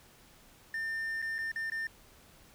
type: tone with dropouts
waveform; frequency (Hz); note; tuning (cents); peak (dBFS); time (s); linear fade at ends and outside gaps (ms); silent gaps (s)
triangle; 1800; A6; +39; -31; 0.74-1.87; 2; 1.219-1.224 / 1.383-1.387 / 1.517-1.559 / 1.7-1.719
effects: pink hiss -59 dBFS RMS until 2.54 s